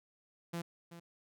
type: tone with echo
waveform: sawtooth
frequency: 170 Hz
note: F3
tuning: 46 cents flat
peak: -33 dBFS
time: 0.53-0.62 s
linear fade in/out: 10 ms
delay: 380 ms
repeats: 1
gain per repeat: -12 dB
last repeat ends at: 1 s
effects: none